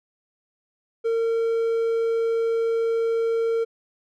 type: tone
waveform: triangle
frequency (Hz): 456.9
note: A#4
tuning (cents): -35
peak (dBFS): -18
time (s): 1.04-3.65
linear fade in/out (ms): 20
effects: none